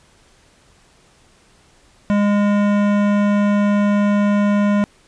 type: tone with hard clipping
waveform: sine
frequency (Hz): 204.7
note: G#3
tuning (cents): -25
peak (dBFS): -15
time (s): 2.1-4.84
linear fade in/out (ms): 0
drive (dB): 17
effects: pink hiss -53 dBFS RMS until 5.07 s + resampled to 22050 Hz